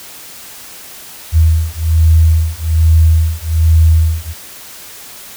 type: beating tone pair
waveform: sine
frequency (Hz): 80 / 81.2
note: D#2 / E2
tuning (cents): +49 / -26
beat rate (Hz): 1.2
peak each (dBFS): -10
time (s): 1.32-4.34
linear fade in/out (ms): 50
effects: white hiss -33 dBFS RMS until 5.36 s